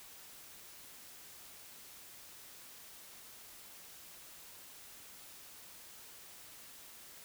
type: silence
effects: white hiss -54 dBFS RMS until 7.24 s